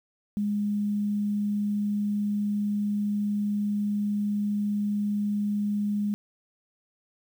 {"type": "tone with quantisation", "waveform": "sine", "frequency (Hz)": 206.2, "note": "G#3", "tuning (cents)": -12, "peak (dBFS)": -24, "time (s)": [0.37, 6.14], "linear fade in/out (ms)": 0, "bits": 9, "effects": []}